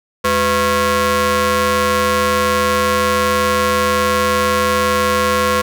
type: ring-modulated tone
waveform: sawtooth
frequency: 292.9 Hz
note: D4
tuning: 5 cents flat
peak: -6 dBFS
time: 0.24-5.62 s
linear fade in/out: 10 ms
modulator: 795 Hz
effects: none